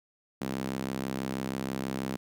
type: tone with high-pass filter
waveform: sawtooth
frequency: 66.2 Hz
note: C2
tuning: 21 cents sharp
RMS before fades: -34 dBFS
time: 0.41-2.17 s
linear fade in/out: 5 ms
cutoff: 210 Hz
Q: 1.7
effects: none